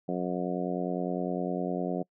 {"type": "harmonic tone", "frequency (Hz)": 89.9, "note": "F#2", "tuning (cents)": -49, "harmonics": [2, 3, 4, 5, 6, 7, 8], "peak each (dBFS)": [-33, -35, -36, -37, -38, -38, -39], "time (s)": [0.08, 2.03], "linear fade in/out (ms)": 10, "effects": ["noise-tail reverb RT60 0.1 s tail -26 dB re dry"]}